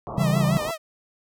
white low-pass noise, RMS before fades -33 dBFS, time 0.07-0.71 s, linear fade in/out 0 ms, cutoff 1200 Hz, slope 96 dB/octave
sawtooth tone with vibrato, 633 Hz, D#5, 30 cents sharp, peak -23 dBFS, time 0.17-0.78 s, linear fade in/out 50 ms, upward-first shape sine, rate 6 Hz, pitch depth 100 cents each way
sine chord, C# diminished, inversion none, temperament equal, 138.59 / 164.81 / 196 Hz, C#3 / E3 / G3, 0 / 0 / 0 cents, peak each -22 / -23 / -24 dBFS, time 0.18-0.57 s, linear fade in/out 0 ms
effects none

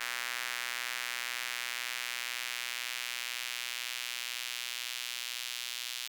square tone with high-pass filter sweep, 61 Hz, B1, 21 cents flat, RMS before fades -38 dBFS, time 0-6.08 s, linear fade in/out 10 ms, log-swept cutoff 1800 to 3200 Hz, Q 1.5, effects none

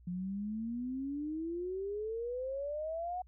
sine exponential sweep, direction up, 174.61 to 740 Hz, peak -35 dBFS, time 0.07-3.22 s, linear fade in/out 5 ms, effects added 60 Hz sine -56 dBFS peak until 3.27 s

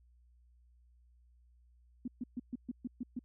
sine tone bursts, 245.6 Hz, B3, 9 cents flat, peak -35 dBFS, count 8, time 2.05-3.192 s, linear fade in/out 5 ms, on 29 ms, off 130 ms, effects added 60 Hz sine -62 dBFS peak until 3.24 s

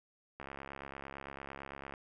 click train, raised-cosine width 0.5 ms, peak -29 dBFS, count 107, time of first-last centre 0.4-1.938 s, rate 68.9 Hz, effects none

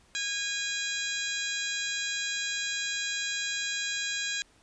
harmonic tone with a mistuned harmonic, 820 Hz, G#5, 22 cents flat, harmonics 2 / 3 / 4 / 5 / 6 / 7 / 8 / 9, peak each -35 / -37 / -38 / -36 / -44 / -47 / -39 / -39 dBFS, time 0.15-4.42 s, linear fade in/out 0 ms, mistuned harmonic 5, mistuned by -58 cents, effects pink hiss -62 dBFS RMS until 4.62 s + resampled to 22050 Hz

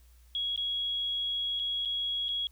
sine tone with dropouts, 3322 Hz, G#7, in tune, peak -29 dBFS, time 0.35-2.47 s, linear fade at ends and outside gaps 1 ms, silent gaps 0.561-0.576 / 1.593-1.597 / 1.851-1.856 / 2.284-2.289 s, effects added 60 Hz sine -55 dBFS peak until 2.51 s + white hiss -67 dBFS RMS until 2.51 s

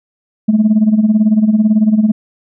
sine tone with tremolo, 215.2 Hz, A3, 38 cents flat, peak -3 dBFS, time 0.48-2.12 s, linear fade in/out 10 ms, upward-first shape sine, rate 18 Hz, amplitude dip 75%, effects tanh soft clip ceiling -3 dBFS

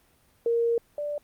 sine tone pair in turn, 466.2 / 587.4 Hz, A#4 / D5, 0 / 0 cents, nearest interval major third, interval 400 cents, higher second, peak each -21 / -28 dBFS, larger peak first, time 0.46-0.78 / 0.98-1.18 s, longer first, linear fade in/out 2 ms, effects pink hiss -63 dBFS RMS until 1.23 s + Opus 32 kbps

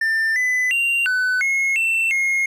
triangle tone with pitch steps, 1790 / 2004 / 2768 / 1503 / 2167 / 2684 / 2150 Hz, A6 / B6 / F7 / F#6 / C#7 / E7 / C7, +29 / +25 / -16 / +27 / -40 / +31 / +47 cents, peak -15 dBFS, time 0.01-2.46 s, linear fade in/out 5 ms, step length 350 ms, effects none

